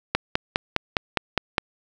click train, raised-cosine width 0.3 ms, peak -3 dBFS, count 8, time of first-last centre 0.15-1.581 s, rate 4.89 Hz, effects none

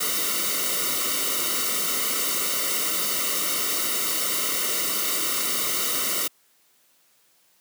white noise with comb filter, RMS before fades -25 dBFS, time 0-6.28 s, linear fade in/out 10 ms, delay 1.2 ms, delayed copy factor -1, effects white hiss -62 dBFS RMS until 7.6 s + high-pass 150 Hz 12 dB/octave

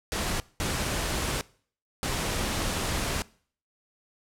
pink noise bursts at uneven times, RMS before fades -29 dBFS, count 3, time 0.12-0.4 / 0.6-1.41 / 2.03-3.22 s, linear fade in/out 0 ms, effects noise-tail reverb RT60 0.5 s tail -22 dB re dry + low-pass 11000 Hz 12 dB/octave

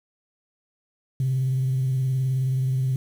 sine tone with vibrato, 130.81 Hz, C3, in tune, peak -19 dBFS, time 1.2-2.96 s, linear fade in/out 2 ms, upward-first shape sine, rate 19 Hz, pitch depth 41 cents each way, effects tanh soft clip ceiling -17 dBFS + 8-bit

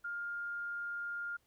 sine tone, 1408 Hz, F6, 14 cents sharp, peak -37 dBFS, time 0.04-1.37 s, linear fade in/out 10 ms, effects pink hiss -74 dBFS RMS until 1.46 s

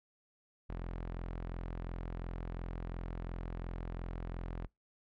sawtooth tone, 42.84 Hz, F1, 33 cents flat, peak -35 dBFS, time 0.69-4.67 s, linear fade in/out 10 ms, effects noise-tail reverb RT60 0.2 s tail -26 dB re dry + low-pass 2000 Hz 12 dB/octave

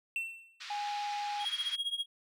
triangle tone with exponential decay, 2696 Hz, E7, 38 cents sharp, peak -28 dBFS, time 0.16-0.62 s, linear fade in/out 1 ms, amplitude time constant 100 ms
white band-pass noise, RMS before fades -45 dBFS, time 0.6-1.76 s, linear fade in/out 10 ms, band 1300 to 4500 Hz, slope 24 dB/octave
triangle tone, 825 Hz, G#5, 12 cents flat, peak -32 dBFS, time 0.7-1.45 s, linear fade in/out 5 ms
triangle tone with tremolo, 3282 Hz, G#7, 21 cents flat, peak -27 dBFS, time 1.39-2.06 s, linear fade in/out 50 ms, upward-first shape triangle, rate 15 Hz, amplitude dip 95%
effects none

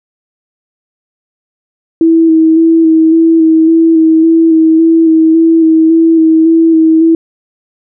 sine tone with vibrato, 324.2 Hz, E4, 29 cents flat, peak -3 dBFS, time 2.01-7.15 s, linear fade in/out 2 ms, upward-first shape square, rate 1.8 Hz, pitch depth 19 cents each way, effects none

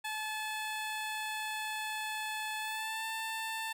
15% pulse tone with pitch glide, 864 to 889.8 Hz, A5 to A5, -32 to +19 cents, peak -29 dBFS, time 0.04-3.73 s, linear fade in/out 10 ms, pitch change +51 cents, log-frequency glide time 2.59-3.05 s, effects none

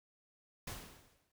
pink noise with exponential decay, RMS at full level -42 dBFS, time 0.67-1.32 s, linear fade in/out 5 ms, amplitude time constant 140 ms, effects none

